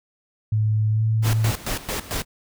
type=tone with pitch glide; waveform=sine; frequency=107.9 to 110.55 Hz; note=A2 to A2; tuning=-33 to +9 cents; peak=-17 dBFS; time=0.52-1.51 s; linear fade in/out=5 ms; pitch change=+42 cents; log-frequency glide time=0.91-1.03 s
type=noise with tremolo; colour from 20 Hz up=pink; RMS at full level=-26 dBFS; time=1.22-2.25 s; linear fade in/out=50 ms; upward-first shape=square; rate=4.5 Hz; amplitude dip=80%
effects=none